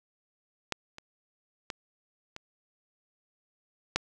clicks, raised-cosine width 0.2 ms, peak -12 / -26 / -17 / -23 / -8 dBFS, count 5, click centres 0.723 / 0.984 / 1.702 / 2.364 / 3.96 s, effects none

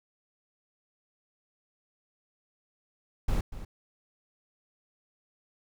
brown noise with echo, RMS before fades -26 dBFS, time 3.28-3.41 s, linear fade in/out 5 ms, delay 240 ms, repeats 1, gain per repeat -13 dB, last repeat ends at 3.65 s, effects none

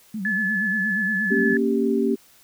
sine tone with vibrato, 202.8 Hz, G#3, 41 cents flat, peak -26 dBFS, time 0.14-1.54 s, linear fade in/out 5 ms, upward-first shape sine, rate 8.5 Hz, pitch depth 150 cents each way
sine tone, 1723 Hz, A6, 37 cents flat, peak -21 dBFS, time 0.25-1.57 s, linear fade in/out 2 ms
sine chord, G diminished, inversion first, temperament equal, 233.1 / 277.2 / 392 Hz, Bb3 / Db4 / G4, 0 / 0 / 0 cents, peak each -22 / -24 / -22 dBFS, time 1.3-2.16 s, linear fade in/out 20 ms
effects white hiss -54 dBFS RMS until 2.43 s

